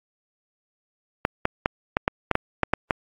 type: clicks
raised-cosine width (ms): 0.5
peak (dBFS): -4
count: 10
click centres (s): 1.251 / 1.454 / 1.659 / 1.969 / 2.079 / 2.313 / 2.354 / 2.633 / 2.736 / 2.908
effects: AAC 48 kbps